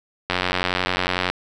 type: click train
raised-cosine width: 0.3 ms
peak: -4 dBFS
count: 92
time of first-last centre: 0.3-1.3 s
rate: 91 Hz
effects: none